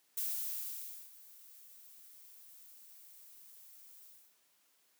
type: noise with ADSR envelope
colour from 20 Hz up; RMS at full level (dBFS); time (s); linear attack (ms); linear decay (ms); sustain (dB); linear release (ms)
violet; -36; 0.17-4.37; 6; 920; -21; 300
effects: white hiss -72 dBFS RMS until 4.99 s + high-pass 200 Hz 12 dB/octave